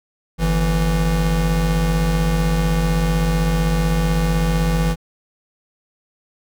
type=tone pair together; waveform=square; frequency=49.67 / 164.81 Hz; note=G1 / E3; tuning=+24 / 0 cents; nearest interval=octave + major sixth; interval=2076 cents; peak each=-19 dBFS; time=0.38-4.96 s; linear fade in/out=50 ms; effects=none